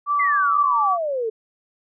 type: tone with vibrato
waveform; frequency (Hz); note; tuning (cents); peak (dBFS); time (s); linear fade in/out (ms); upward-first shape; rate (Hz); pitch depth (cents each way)
sine; 1155; D6; -29; -17; 0.06-0.98; 50; sine; 4.3; 15
type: exponential sweep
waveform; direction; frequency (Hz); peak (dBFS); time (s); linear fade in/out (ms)
sine; down; 2107 to 429.7; -21; 0.19-1.3; 10
effects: none